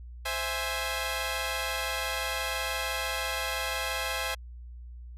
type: chord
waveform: 10% pulse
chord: C augmented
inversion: none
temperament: equal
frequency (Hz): 523.3 / 659.3 / 830.6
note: C5 / E5 / G#5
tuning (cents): 0 / 0 / 0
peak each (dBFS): -26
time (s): 0.25-4.35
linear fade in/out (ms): 10
effects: added 60 Hz sine -41 dBFS peak until 5.17 s + resampled to 32000 Hz